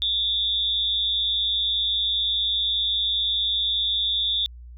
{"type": "tone with amplitude modulation", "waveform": "sine", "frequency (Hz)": 3555, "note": "A7", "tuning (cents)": 17, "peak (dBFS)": -17, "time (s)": [0.02, 4.46], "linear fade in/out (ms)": 0, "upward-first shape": "sine", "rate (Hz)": 208, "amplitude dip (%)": 85, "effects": ["added 60 Hz sine -39 dBFS peak until 4.77 s"]}